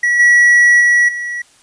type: tone with level steps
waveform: triangle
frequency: 1932 Hz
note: B6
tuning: 39 cents flat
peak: -9 / -4 / -6 / -18 dBFS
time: 0.03-1.42 s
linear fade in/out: 5 ms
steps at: 0.19 / 0.8 / 1.08 s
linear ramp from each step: 10 ms
effects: white hiss -49 dBFS RMS until 1.62 s + resampled to 22050 Hz